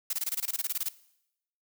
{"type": "noise bursts", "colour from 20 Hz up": "blue", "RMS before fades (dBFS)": -30, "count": 15, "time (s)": [0.1, 0.888], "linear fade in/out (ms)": 5, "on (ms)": 32, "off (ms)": 22, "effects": ["noise-tail reverb RT60 0.8 s tail -19 dB re dry"]}